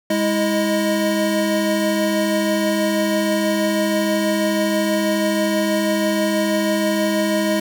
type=tone cluster; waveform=square; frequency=205.6 / 325.3 / 623 Hz; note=G#3 / E4 / D#5; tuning=-17 / -23 / +2 cents; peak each=-22 dBFS; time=0.1-7.6 s; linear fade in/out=5 ms; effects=none